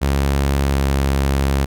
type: tone with pitch glide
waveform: sawtooth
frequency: 69.3 to 68.54 Hz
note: C#2 to C#2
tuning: 0 to -19 cents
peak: -11 dBFS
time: 0.01-1.66 s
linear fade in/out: 20 ms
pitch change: -19 cents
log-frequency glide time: 0.66-0.8 s
effects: none